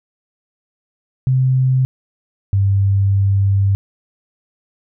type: tone pair in turn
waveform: sine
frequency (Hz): 130 / 98.52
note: C3 / G2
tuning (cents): -11 / +9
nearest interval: perfect fourth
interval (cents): 480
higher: first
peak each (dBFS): -11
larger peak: neither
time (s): 1.27-1.85 / 2.53-3.75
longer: second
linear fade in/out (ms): 0
effects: none